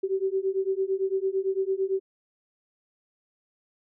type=beating tone pair; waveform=sine; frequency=380 / 388.9 Hz; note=F#4 / G4; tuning=+46 / -14 cents; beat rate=8.9 Hz; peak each=-27 dBFS; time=0.03-2 s; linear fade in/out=10 ms; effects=none